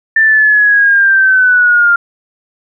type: linear sweep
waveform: sine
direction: down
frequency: 1785 to 1393 Hz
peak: -5 dBFS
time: 0.16-1.96 s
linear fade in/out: 5 ms
effects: none